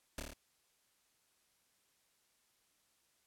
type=noise with echo; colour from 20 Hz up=pink; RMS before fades=-41 dBFS; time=0.18-0.2 s; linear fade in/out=2 ms; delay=27 ms; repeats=5; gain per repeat=-2 dB; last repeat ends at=0.335 s; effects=white hiss -75 dBFS RMS until 3.26 s + low-pass 12000 Hz 12 dB/octave